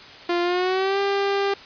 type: tone with pitch glide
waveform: sawtooth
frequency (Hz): 348.2 to 397.7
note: F4 to G4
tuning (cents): -5 to +25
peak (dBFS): -16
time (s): 0.29-1.54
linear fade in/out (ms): 5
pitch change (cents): +230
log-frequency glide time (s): 0.42-0.99
effects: white hiss -42 dBFS RMS until 1.65 s + resampled to 11025 Hz